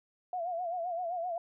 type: tone with vibrato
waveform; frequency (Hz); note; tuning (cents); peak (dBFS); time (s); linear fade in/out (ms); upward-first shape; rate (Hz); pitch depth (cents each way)
sine; 698.5; F5; 0; -32; 0.33-1.38; 2; sine; 7.7; 92
effects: none